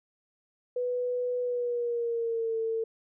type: tone with pitch glide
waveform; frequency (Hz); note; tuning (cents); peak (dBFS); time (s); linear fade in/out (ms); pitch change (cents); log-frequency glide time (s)
sine; 493.9 to 450.3; B4 to A4; 0 to +40; -27; 0.76-2.84; 5; -160; 1.41-2.55
effects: none